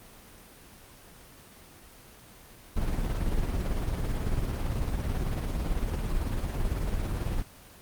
brown noise with tremolo, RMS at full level -27 dBFS, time 2.76-7.43 s, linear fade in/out 10 ms, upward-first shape sine, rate 18 Hz, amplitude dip 40%, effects pink hiss -51 dBFS RMS until 7.81 s + Opus 24 kbps

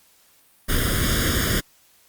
pink noise with comb filter, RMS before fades -21 dBFS, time 0.68-1.61 s, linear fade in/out 20 ms, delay 0.59 ms, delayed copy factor +1, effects white hiss -57 dBFS RMS until 2.08 s + Opus 48 kbps

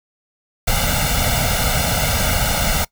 pink noise with comb filter, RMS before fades -18 dBFS, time 0.67-2.85 s, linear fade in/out 10 ms, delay 1.4 ms, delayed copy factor +0.95, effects noise-tail reverb RT60 0.1 s tail -22 dB re dry

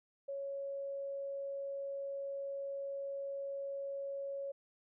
sine tone, 554.4 Hz, C#5, in tune, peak -38 dBFS, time 0.28-4.52 s, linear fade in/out 10 ms, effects none

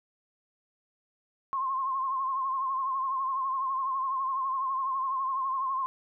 sine tone with vibrato, 1064 Hz, C6, 29 cents sharp, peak -27 dBFS, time 1.53-5.86 s, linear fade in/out 0 ms, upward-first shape triangle, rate 12 Hz, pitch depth 70 cents each way, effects none

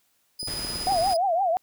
35% pulse tone with tremolo, 4978 Hz, D#8, in tune, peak -28 dBFS, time 0.39-1.17 s, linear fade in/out 10 ms, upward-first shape square, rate 17 Hz, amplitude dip 25%
click train, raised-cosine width 2 ms, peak -26 dBFS, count 10, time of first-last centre 0.43-0.922 s, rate 18.3 Hz
pink noise, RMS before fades -37 dBFS, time 0.47-1.14 s, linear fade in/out 5 ms
sine tone with vibrato, 721 Hz, F#5, 45 cents flat, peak -20 dBFS, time 0.87-1.57 s, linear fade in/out 0 ms, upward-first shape triangle, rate 5.9 Hz, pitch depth 210 cents each way
effects white hiss -68 dBFS RMS until 1.62 s

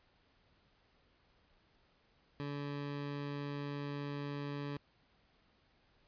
20% pulse tone, 143.4 Hz, D3, 41 cents flat, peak -34 dBFS, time 2.4-4.77 s, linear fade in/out 0 ms, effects pink hiss -71 dBFS RMS until 6.07 s + resampled to 11025 Hz

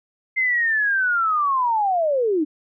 sine linear sweep, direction down, 2093 to 286.2 Hz, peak -17 dBFS, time 0.36-2.45 s, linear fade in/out 20 ms, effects none

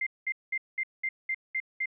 sine tone bursts, 2093 Hz, C7, in tune, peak -27 dBFS, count 8, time 0.01-1.858 s, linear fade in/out 5 ms, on 56 ms, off 200 ms, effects none

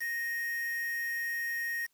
triangle tone with quantisation, 1864.7 Hz, A#6, in tune, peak -30 dBFS, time 0-1.87 s, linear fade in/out 20 ms, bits 7, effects white hiss -74 dBFS RMS until 1.93 s

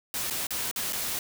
white noise with dropouts, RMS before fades -31 dBFS, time 0.14-1.19 s, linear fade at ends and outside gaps 2 ms, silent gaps 0.301-0.307 / 0.469-0.506 / 0.713-0.76 / 0.925-0.93 s, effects none

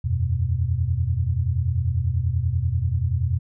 sine chord, E suspended second, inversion none, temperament just, 82.41 / 92.71 / 123.61 Hz, E2 / F#2 / B2, 0 / +4 / +2 cents, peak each -24 dBFS, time 0.04-3.39 s, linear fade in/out 10 ms, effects none

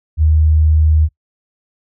sine tone, 77.78 Hz, D#2, in tune, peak -8 dBFS, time 0.17-1.09 s, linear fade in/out 50 ms, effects noise-tail reverb RT60 0.1 s tail -22 dB re dry

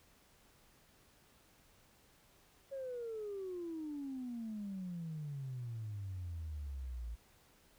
sine exponential sweep, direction down, 554.4 to 55 Hz, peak -39 dBFS, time 2.71-7.16 s, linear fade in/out 20 ms, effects tanh soft clip ceiling -36 dBFS + pink hiss -67 dBFS RMS until 7.78 s

